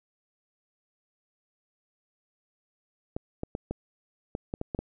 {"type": "clicks", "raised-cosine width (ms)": 2, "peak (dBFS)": -18, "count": 9, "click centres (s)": [3.165, 3.434, 3.551, 3.71, 4.351, 4.539, 4.614, 4.748, 4.79], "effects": []}